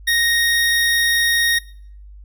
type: tone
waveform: 25% pulse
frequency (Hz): 1864.7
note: A#6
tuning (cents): 0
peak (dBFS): -11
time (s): 0.07-1.59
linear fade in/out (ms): 10
effects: noise-tail reverb RT60 0.6 s tail -22 dB re dry + added 50 Hz sine -37 dBFS peak until 2.24 s